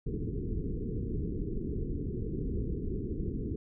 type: low-pass noise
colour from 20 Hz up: pink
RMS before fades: -34 dBFS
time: 0.06-3.56 s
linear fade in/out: 5 ms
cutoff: 450 Hz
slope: 96 dB/octave
effects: none